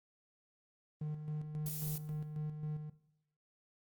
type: tone with tremolo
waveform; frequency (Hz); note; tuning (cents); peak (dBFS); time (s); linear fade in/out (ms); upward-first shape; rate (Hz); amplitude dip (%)
triangle; 152; D#3; -40; -34; 1.01-2.9; 5; square; 3.7; 50
type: noise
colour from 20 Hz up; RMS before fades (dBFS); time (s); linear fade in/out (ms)
violet; -42; 1.66-1.98; 2
effects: noise-tail reverb RT60 0.8 s tail -17 dB re dry + Opus 24 kbps